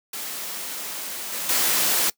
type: noise with level steps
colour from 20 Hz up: white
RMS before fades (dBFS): -32 / -29 / -21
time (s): 0.13-2.1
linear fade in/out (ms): 5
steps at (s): 1.32 / 1.49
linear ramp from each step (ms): 2
effects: noise-tail reverb RT60 0.1 s tail -22 dB re dry + high-pass 200 Hz 12 dB/octave